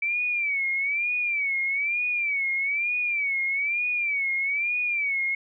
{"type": "tone with vibrato", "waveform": "sine", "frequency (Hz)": 2300, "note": "D7", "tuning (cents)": -37, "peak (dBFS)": -23, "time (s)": [0.02, 5.35], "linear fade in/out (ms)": 5, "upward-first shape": "sine", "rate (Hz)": 1.1, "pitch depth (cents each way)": 120, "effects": []}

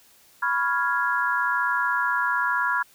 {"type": "chord", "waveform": "sine", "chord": "C# dominant seventh", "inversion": "third", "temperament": "equal", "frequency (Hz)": [987.8, 1108.7, 1396.9, 1661.2], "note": ["B5", "C#6", "E#6", "G#6"], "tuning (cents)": [0, 0, 0, 0], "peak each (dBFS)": [-26, -31, -25, -26], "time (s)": [0.42, 2.83], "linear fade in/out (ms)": 10, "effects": ["white hiss -56 dBFS RMS until 2.94 s"]}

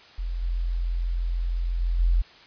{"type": "tone with level steps", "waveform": "sine", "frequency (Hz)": 43.04, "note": "F1", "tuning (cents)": -25, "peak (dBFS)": [-26, -23, -21, -17], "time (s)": [0.18, 2.22], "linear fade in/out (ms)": 10, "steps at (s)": [0.42, 1.8, 1.99], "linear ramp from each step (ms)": 10, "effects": ["white hiss -50 dBFS RMS until 2.46 s", "resampled to 11025 Hz"]}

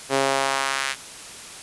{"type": "tone with high-pass filter sweep", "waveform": "sawtooth", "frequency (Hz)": 135.9, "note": "C#3", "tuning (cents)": -34, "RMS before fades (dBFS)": -23, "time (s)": [0.09, 0.96], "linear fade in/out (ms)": 50, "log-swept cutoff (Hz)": [400, 1900], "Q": 1.2, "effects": ["white hiss -39 dBFS RMS until 1.62 s", "resampled to 24000 Hz"]}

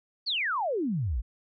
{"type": "exponential sweep", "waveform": "sine", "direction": "down", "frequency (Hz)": [4700, 47.68], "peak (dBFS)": -26, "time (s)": [0.26, 1.22], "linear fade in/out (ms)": 20, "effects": []}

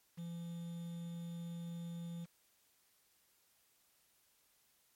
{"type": "tone with quantisation", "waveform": "triangle", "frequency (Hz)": 170, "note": "F3", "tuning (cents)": -46, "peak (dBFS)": -40, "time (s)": [0.17, 2.26], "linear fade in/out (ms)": 20, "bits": 10, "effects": ["white hiss -73 dBFS RMS until 4.95 s", "MP3 64 kbps"]}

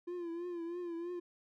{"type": "tone with vibrato", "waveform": "triangle", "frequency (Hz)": 344.5, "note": "F4", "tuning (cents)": -24, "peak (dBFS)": -36, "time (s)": [0.07, 1.2], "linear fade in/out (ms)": 10, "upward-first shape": "triangle", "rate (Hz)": 3.1, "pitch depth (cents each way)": 72, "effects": []}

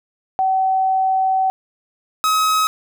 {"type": "tone pair in turn", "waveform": ["sine", "45% pulse"], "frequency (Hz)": [761, 1273.9], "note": ["F#5", "D#6"], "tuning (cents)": [48, 40], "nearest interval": "major sixth", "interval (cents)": 892, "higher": "second", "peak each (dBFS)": -14, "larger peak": "neither", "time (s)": [[0.39, 1.5], [2.24, 2.67]], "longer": "first", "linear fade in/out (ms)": 0, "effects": []}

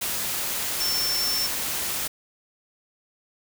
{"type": "tone in noise", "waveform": "sine", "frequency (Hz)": 5390, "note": "E8", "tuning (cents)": 38, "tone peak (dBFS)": -24, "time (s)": [0.8, 1.47], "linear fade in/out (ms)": 10, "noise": "white", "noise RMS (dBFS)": -28, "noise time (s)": [0.01, 2.08], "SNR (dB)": 1, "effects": []}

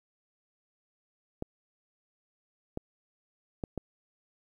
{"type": "clicks", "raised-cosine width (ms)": 2, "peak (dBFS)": -20, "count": 4, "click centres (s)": [1.424, 2.774, 3.638, 3.777], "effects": ["10-bit"]}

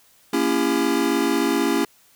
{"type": "chord", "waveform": "square", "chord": "A# diminished seventh", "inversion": "none", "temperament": "just", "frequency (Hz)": [233.1, 279.7, 335.6, 402.8], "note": ["A#3", "C#4", "E4", "G4"], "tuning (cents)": [0, 16, 31, 47], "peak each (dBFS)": [-27, -23, -24, -26], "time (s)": [0.33, 1.85], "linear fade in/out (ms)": 5, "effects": ["white hiss -56 dBFS RMS until 2.15 s"]}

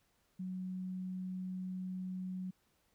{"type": "tone", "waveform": "sine", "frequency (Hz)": 185, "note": "F#3", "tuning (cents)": 0, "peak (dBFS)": -38, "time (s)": [0.39, 2.51], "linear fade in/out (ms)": 10, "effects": ["pink hiss -75 dBFS RMS until 2.94 s"]}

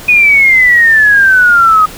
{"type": "exponential sweep", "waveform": "sine", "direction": "down", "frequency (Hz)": [2489, 1246], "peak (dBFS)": -3, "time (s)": [0.08, 1.86], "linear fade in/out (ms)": 10, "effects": ["pink hiss -29 dBFS RMS until 1.97 s"]}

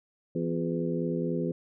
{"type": "harmonic tone with a mistuned harmonic", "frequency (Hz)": 83.8, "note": "E2", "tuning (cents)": 29, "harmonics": [2, 3, 4, 5, 6], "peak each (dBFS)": [-31, -33, -34, -35, -36], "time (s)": [0.35, 1.52], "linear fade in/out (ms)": 5, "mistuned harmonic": 4, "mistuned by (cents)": 69, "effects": []}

